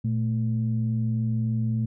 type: tone pair together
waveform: sine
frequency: 116.54 / 220 Hz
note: A#2 / A3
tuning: 0 / 0 cents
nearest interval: major seventh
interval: 1100 cents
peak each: -23 / -27 dBFS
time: 0.04-1.86 s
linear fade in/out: 10 ms
effects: tanh soft clip ceiling -15 dBFS